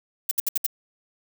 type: noise bursts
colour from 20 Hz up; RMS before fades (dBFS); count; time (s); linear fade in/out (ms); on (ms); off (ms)
violet; -22; 5; 0.29-0.665; 5; 23; 65
effects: none